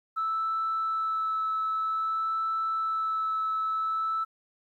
sine tone with vibrato, 1312 Hz, E6, 9 cents flat, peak -25 dBFS, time 0.16-4.25 s, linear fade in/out 20 ms, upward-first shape sine, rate 0.52 Hz, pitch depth 10 cents each way, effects tanh soft clip ceiling -22 dBFS + 11-bit

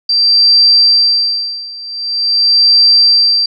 sine tone with tremolo, 4699 Hz, D8, in tune, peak -4 dBFS, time 0.09-3.46 s, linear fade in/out 5 ms, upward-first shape sine, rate 0.45 Hz, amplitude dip 90%, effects none

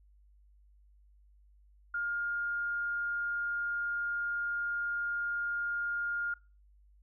sine tone, 1413 Hz, F6, 20 cents sharp, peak -31 dBFS, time 1.94-6.34 s, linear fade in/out 5 ms, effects noise-tail reverb RT60 0.3 s tail -23 dB re dry + added 50 Hz sine -59 dBFS peak until 7.02 s

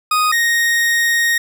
40% pulse tone pair in turn, 1244.5 / 1864.6 Hz, D#6 / A#6, 0 / 0 cents, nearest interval perfect fifth, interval 700 cents, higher second, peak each -12 dBFS, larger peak neither, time 0.11-0.32 / 0.32-1.38 s, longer second, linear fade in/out 5 ms, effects none

